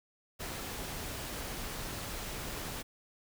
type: noise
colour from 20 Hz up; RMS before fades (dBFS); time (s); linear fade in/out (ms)
pink; -40; 0.39-2.83; 20
effects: none